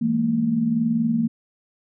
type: tone cluster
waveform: sine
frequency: 165.8 / 209.2 / 230.2 Hz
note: E3 / G#3 / A#3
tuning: +10 / +13 / -22 cents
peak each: -27 / -28 / -19 dBFS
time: 0.01-1.28 s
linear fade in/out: 10 ms
effects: none